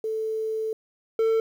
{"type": "tone pair in turn", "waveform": ["sine", "triangle"], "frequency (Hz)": [440, 447.7], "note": ["A4", "A4"], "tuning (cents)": [0, 30], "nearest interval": "unison", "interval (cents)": 30, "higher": "second", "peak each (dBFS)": [-25, -17], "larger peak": "second", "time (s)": [[0.04, 0.73], [1.19, 1.4]], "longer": "first", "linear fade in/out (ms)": 2, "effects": ["9-bit"]}